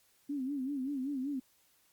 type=tone with vibrato; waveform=sine; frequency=272.4 Hz; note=C#4; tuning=30 cents flat; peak=-33 dBFS; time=0.29-1.4 s; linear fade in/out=10 ms; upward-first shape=sine; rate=5.2 Hz; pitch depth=120 cents each way; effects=white hiss -69 dBFS RMS until 1.92 s + Opus 48 kbps